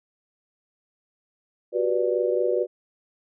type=chord; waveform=sine; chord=G major seventh; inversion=third; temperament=just; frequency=367.5 / 392 / 490 / 588 Hz; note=F#4 / G4 / B4 / D5; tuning=-12 / 0 / -14 / +2 cents; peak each=-25 / -30 / -24 / -27 dBFS; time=1.72-2.67 s; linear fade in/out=50 ms; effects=none